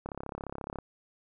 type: click train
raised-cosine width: 1 ms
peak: -23 dBFS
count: 26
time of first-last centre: 0.06-0.787 s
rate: 34.4 Hz
effects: none